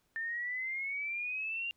sine exponential sweep, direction up, 1789 to 2800 Hz, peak -34 dBFS, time 0.16-1.71 s, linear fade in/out 0 ms, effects pink hiss -75 dBFS RMS until 1.76 s

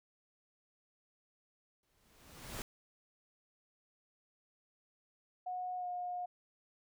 pink noise with exponential growth, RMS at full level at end -41 dBFS, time 1.83-2.62 s, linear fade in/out 1 ms, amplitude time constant 170 ms
sine tone with pitch glide, 729 to 716.5 Hz, F#5 to F5, -26 to +44 cents, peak -37 dBFS, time 5.46-6.26 s, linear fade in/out 10 ms, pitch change -30 cents, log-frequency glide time 5.77-5.87 s
effects none

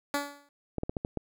10% pulse tone with exponential decay, 286 Hz, D4, 46 cents flat, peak -17 dBFS, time 0.14-0.49 s, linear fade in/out 1 ms, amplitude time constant 74 ms
clicks, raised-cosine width 2 ms, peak -18 dBFS, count 6, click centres 0.783 / 0.834 / 0.895 / 0.968 / 1.049 / 1.173 s
effects none

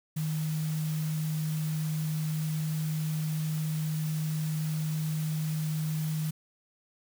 sine tone in noise, 155.56 Hz, D#3, in tune, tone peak -28 dBFS, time 0.16-6.31 s, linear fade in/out 10 ms, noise white, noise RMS -44 dBFS, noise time 0.16-6.31 s, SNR +13 dB, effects none

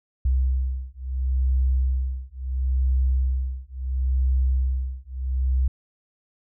sine beating tone pair, 64.3 / 65.03 Hz, C2 / C2, -30 / -10 cents, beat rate 0.73 Hz, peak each -23 dBFS, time 0.25-5.68 s, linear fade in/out 5 ms, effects none

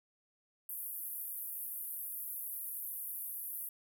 white band-pass noise, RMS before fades -42 dBFS, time 0.69-3.69 s, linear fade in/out 2 ms, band 11000 to 15000 Hz, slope 48 dB/octave, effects none

